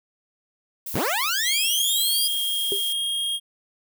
violet noise, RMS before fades -32 dBFS, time 0.86-2.93 s, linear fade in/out 5 ms
15% pulse linear sweep, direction up, 38.89 to 4978 Hz, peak -16 dBFS, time 0.94-2.28 s, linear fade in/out 10 ms
square tone, 3247 Hz, G#7, 40 cents flat, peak -24 dBFS, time 1.43-3.4 s, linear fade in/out 50 ms
sine tone with exponential decay, 398.5 Hz, G4, 28 cents sharp, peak -21 dBFS, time 2.72-2.84 s, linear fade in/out 0 ms, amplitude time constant 25 ms
effects none

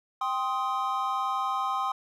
triangle chord, C minor, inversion second, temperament just, 784.9 / 1046.5 / 1255.8 Hz, G5 / C6 / Eb6, +2 / 0 / +16 cents, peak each -30 / -28 / -29 dBFS, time 0.21-1.92 s, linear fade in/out 5 ms, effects none

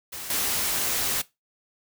white noise with level steps, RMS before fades -36 / -26 dBFS, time 0.12-1.22 s, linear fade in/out 10 ms, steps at 0.3 s, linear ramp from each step 2 ms, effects noise-tail reverb RT60 0.2 s tail -19 dB re dry

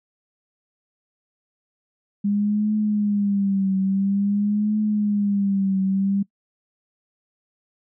sine tone with vibrato, 201.9 Hz, G#3, 49 cents flat, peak -18 dBFS, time 2.24-6.23 s, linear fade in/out 10 ms, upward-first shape triangle, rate 0.49 Hz, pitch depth 100 cents each way, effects noise-tail reverb RT60 0.1 s tail -22 dB re dry

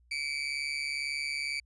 30% pulse tone with amplitude modulation, 2300 Hz, D7, 37 cents flat, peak -26 dBFS, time 0.11-1.6 s, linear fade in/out 5 ms, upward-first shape sine, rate 142 Hz, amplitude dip 70%, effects added 60 Hz sine -61 dBFS peak until 1.65 s + resampled to 22050 Hz

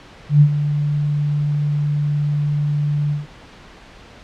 sine tone with ADSR envelope, 146.83 Hz, D3, in tune, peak -5 dBFS, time 0.29-3.27 s, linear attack 120 ms, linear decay 74 ms, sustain -11 dB, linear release 160 ms, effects pink hiss -42 dBFS RMS until 4.23 s + low-pass 4000 Hz 12 dB/octave

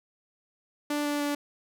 sawtooth tone with pitch steps, 293.7 / 291.7 / 289.7 Hz, D4 / D4 / D4, 0 / -12 / -24 cents, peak -23 dBFS, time 0.9-1.35 s, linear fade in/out 5 ms, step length 150 ms, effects none

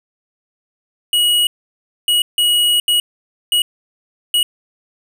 square tone bursts at uneven times, 2907 Hz, F#7, 31 cents flat, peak -12 dBFS, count 6, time 1.13-1.47 / 2.08-2.22 / 2.38-2.8 / 2.88-3 / 3.52-3.62 / 4.34-4.43 s, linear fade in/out 2 ms, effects none

